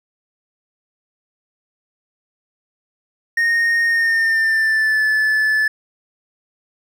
triangle tone with pitch glide, 1852 to 1738 Hz, A#6 to A6, -12 to -22 cents, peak -12 dBFS, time 3.37-5.68 s, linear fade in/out 5 ms, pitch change -110 cents, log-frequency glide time 3.86-5.03 s, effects none

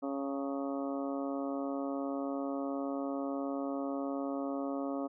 harmonic tone with a mistuned harmonic, 138.59 Hz, C#3, in tune, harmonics 2 / 3 / 4 / 5 / 6 / 7 / 8 / 9, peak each -35 / -44 / -40 / -43 / -51 / -52 / -48 / -49 dBFS, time 0.02-5.08 s, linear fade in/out 20 ms, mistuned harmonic 7, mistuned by -72 cents, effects none

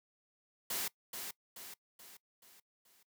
white noise with echo, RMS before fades -37 dBFS, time 0.7-0.88 s, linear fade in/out 5 ms, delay 430 ms, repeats 5, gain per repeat -6 dB, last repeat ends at 3.03 s, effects noise-tail reverb RT60 0.1 s tail -21 dB re dry + high-pass 150 Hz 12 dB/octave

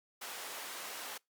pink high-pass noise, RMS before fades -44 dBFS, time 0.21-1.18 s, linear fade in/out 10 ms, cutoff 640 Hz, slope 12 dB/octave, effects noise-tail reverb RT60 0.2 s tail -26 dB re dry + Opus 48 kbps

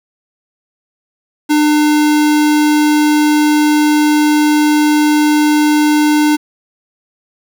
square tone, 300 Hz, D4, 37 cents sharp, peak -9 dBFS, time 1.49-6.37 s, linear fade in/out 20 ms, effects 8-bit

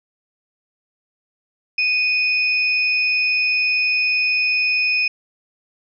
sine tone pair together, 2489 / 5244 Hz, D#7 / E8, 0 / -10 cents, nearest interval octave + minor second, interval 1290 cents, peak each -16 / -25 dBFS, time 1.78-5.08 s, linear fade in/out 5 ms, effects none

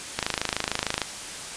click train, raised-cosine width 0.2 ms, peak -6 dBFS, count 23, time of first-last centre 0.19-1.017 s, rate 26.6 Hz, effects white hiss -36 dBFS RMS until 1.56 s + resampled to 22050 Hz

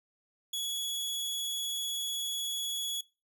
sawtooth tone, 3371 Hz, G#7, 25 cents sharp, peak -29 dBFS, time 0.53-3.01 s, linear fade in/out 5 ms, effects noise-tail reverb RT60 0.3 s tail -23 dB re dry

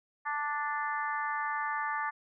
harmonic tone, 293.7 Hz, D4, in tune, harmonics 3 / 4 / 5 / 6 / 7, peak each -35 / -35 / -42 / -36 / -45 dBFS, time 0.25-2.11 s, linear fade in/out 20 ms, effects none

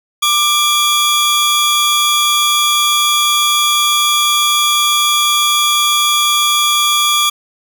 sawtooth tone pair together, 1186 / 3358 Hz, D6 / G#7, +17 / +18 cents, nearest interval octave + tritone, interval 1801 cents, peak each -10 dBFS, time 0.22-7.3 s, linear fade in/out 10 ms, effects none

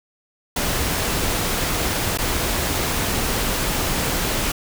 pink noise with dropouts, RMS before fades -22 dBFS, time 0.56-4.52 s, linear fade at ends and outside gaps 5 ms, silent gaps 2.175-2.185 s, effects none

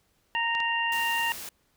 harmonic tone, 928 Hz, A#5, 8 cents flat, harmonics 1 / 2 / 3, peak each -29 / -29 / -29 dBFS, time 0.35-1.32 s, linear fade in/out 0 ms
clicks, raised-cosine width 0.2 ms, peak -22 dBFS, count 2, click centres 0.551 / 0.603 s
white noise, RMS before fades -39 dBFS, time 0.92-1.49 s, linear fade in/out 2 ms
effects pink hiss -69 dBFS RMS until 1.76 s

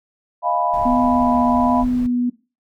sine chord, F half-diminished seventh, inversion third, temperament equal, 622.3 / 698.5 / 830.6 / 987.8 Hz, Eb5 / F5 / Ab5 / Cb6, 0 / 0 / 0 / 0 cents, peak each -25 / -20 / -26 / -20 dBFS, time 0.42-1.85 s, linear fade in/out 50 ms
brown noise, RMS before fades -32 dBFS, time 0.73-2.07 s, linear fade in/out 10 ms
sine tone with vibrato, 246.9 Hz, B3, in tune, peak -16 dBFS, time 0.85-2.3 s, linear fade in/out 10 ms, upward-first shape sine, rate 1.3 Hz, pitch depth 16 cents each way
effects noise-tail reverb RT60 0.3 s tail -18 dB re dry

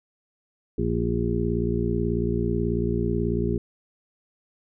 harmonic tone, 58.27 Hz, A#1, in tune, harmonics 1 / 2 / 3 / 4 / 6 / 7, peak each -29 / -29 / -29 / -29 / -29 / -29 dBFS, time 0.78-3.58 s, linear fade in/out 5 ms, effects none

